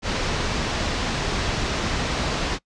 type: low-pass noise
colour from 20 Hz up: pink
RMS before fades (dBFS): -25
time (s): 0.02-2.59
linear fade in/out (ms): 50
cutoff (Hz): 6000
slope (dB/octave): 24
effects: noise-tail reverb RT60 0.1 s tail -22 dB re dry + resampled to 22050 Hz